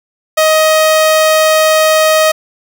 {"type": "tone", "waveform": "sawtooth", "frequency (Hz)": 628, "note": "D#5", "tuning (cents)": 16, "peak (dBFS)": -3, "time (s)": [0.37, 2.32], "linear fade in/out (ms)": 10, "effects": []}